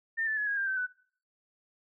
sine tone with pitch steps, 1808 / 1751.5 / 1696.7 / 1643.6 / 1592.2 / 1542.5 / 1494.2 Hz, A6 / A6 / G#6 / G#6 / G6 / G6 / F#6, +47 / -8 / +37 / -18 / +27 / -28 / +17 cents, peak -28 dBFS, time 0.17-0.87 s, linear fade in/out 20 ms, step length 100 ms, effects noise-tail reverb RT60 0.5 s tail -21 dB re dry

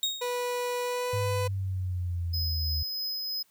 35% pulse tone with exponential decay, 3746 Hz, A#7, 8 cents sharp, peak -21 dBFS, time 0.03-0.45 s, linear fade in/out 1 ms, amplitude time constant 91 ms
30% pulse tone with pitch glide, 490.3 to 500 Hz, B4 to B4, -13 to +21 cents, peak -26 dBFS, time 0.21-1.48 s, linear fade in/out 10 ms, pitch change +34 cents, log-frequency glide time 0.83-1.29 s
sine exponential sweep, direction down, 104.1 to 77.7 Hz, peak -28 dBFS, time 1.13-2.83 s, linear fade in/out 5 ms
square tone with tremolo, 5060 Hz, D#8, 28 cents sharp, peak -30 dBFS, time 2.33-3.43 s, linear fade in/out 10 ms, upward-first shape triangle, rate 3.1 Hz, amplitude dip 25%
effects white hiss -66 dBFS RMS until 3.5 s

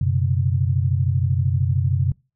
sine chord, F# suspended fourth, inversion none, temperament equal with one note detuned, 92.5 / 125.63 / 138.59 Hz, F#2 / B2 / C#3, 0 / +30 / 0 cents, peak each -20 / -21 / -23 dBFS, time 0.01-2.12 s, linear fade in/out 5 ms, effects noise-tail reverb RT60 0.3 s tail -25 dB re dry

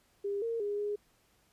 sine tone with pitch steps, 402.3 / 460.4 / 409.9 / 413.5 Hz, G4 / A#4 / G#4 / G#4, +45 / -22 / -23 / -8 cents, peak -31 dBFS, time 0.24-0.96 s, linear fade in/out 10 ms, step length 180 ms, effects pink hiss -69 dBFS RMS until 1.52 s + resampled to 32000 Hz

